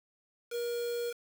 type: tone with quantisation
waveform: triangle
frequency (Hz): 474.9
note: A#4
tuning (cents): +32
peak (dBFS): -30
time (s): 0.5-1.14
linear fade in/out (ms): 50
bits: 7
effects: none